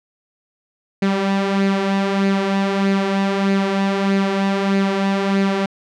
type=tone with flanger; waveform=sawtooth; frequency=195.9 Hz; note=G3; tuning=1 cent flat; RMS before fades=-18 dBFS; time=1.02-5.66 s; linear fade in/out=5 ms; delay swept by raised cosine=0.44 to 4.04 ms; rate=1.6 Hz; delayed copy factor=+0.5; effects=low-pass 4000 Hz 12 dB/octave